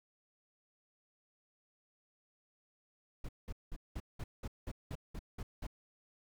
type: noise bursts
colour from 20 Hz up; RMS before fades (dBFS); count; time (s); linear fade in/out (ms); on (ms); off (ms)
brown; -41; 11; 3.24-5.668; 5; 48; 190
effects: none